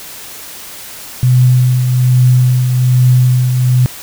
sine tone with tremolo, 126.1 Hz, B2, 36 cents sharp, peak -4 dBFS, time 1.23-3.86 s, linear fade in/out 0 ms, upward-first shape triangle, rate 1.2 Hz, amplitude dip 50%, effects white hiss -30 dBFS RMS until 4.02 s

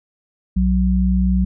sine tone pair together, 62 / 185.79 Hz, B1 / F#3, +7 / +7 cents, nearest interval octave + perfect fifth, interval 1900 cents, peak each -16 dBFS, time 0.56-1.45 s, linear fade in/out 10 ms, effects none

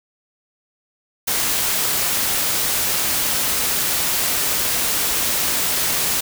white noise, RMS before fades -20 dBFS, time 1.27-6.21 s, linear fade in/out 10 ms, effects none

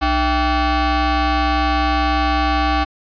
25% pulse ring-modulated tone, 361.8 Hz, F#4, 39 cents flat, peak -8 dBFS, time 0.01-2.85 s, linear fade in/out 20 ms, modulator 423 Hz, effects resampled to 11025 Hz

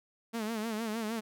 sawtooth tone with vibrato, 221.4 Hz, A3, 11 cents sharp, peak -29 dBFS, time 0.33-1.21 s, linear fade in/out 20 ms, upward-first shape sine, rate 6.5 Hz, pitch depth 88 cents each way, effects none

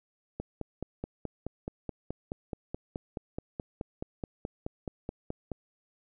click train, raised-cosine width 2 ms, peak -21 dBFS, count 25, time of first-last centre 0.4-5.517 s, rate 4.69 Hz, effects none

